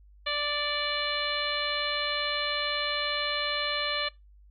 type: harmonic tone with a mistuned harmonic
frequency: 587.3 Hz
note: D5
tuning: in tune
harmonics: 1 / 2 / 3 / 4 / 5 / 6 / 7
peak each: -35 / -35 / -35 / -35 / -35 / -35 / -35 dBFS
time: 0.26-4.09 s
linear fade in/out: 10 ms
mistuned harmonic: 4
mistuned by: -19 cents
effects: noise-tail reverb RT60 0.2 s tail -23 dB re dry + added 50 Hz sine -52 dBFS peak until 4.5 s